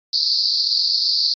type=band-pass noise; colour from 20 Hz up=pink; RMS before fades=-19 dBFS; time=0.13-1.34 s; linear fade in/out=2 ms; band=4300 to 4900 Hz; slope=96 dB/octave; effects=AAC 48 kbps